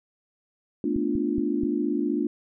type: chord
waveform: sine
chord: B half-diminished seventh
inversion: third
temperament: equal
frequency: 220 / 246.9 / 293.7 / 349.2 Hz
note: A3 / B3 / D4 / F4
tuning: 0 / 0 / 0 / 0 cents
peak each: -30 / -30 / -26 / -29 dBFS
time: 0.84-2.27 s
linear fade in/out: 2 ms
type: clicks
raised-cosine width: 5 ms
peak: -21 dBFS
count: 4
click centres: 0.962 / 1.154 / 1.383 / 1.635 s
effects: none